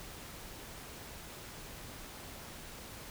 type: silence
effects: pink hiss -48 dBFS RMS until 3.1 s